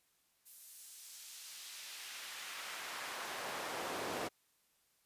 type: noise with high-pass filter sweep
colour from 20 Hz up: brown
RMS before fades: -45 dBFS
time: 0.45-4.29 s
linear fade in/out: 20 ms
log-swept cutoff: 11000 to 390 Hz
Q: 0.78
effects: white hiss -75 dBFS RMS until 5.05 s + resampled to 32000 Hz